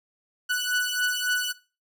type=beating tone pair; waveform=sawtooth; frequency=1480 / 1483.6 Hz; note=F#6 / F#6; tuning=0 / +4 cents; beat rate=3.6 Hz; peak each=-23 dBFS; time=0.49-1.53 s; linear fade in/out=20 ms; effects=noise-tail reverb RT60 0.3 s tail -17 dB re dry